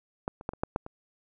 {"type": "clicks", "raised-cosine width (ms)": 1, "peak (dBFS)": [-16, -29, -16, -27, -13, -13, -26], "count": 7, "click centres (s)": [0.279, 0.411, 0.491, 0.535, 0.635, 0.761, 0.864], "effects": []}